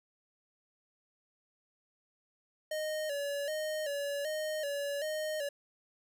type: tone with vibrato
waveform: square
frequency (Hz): 593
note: D5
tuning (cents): +17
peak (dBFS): -34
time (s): 2.71-5.49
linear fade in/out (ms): 5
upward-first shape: square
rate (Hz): 1.3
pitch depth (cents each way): 72
effects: none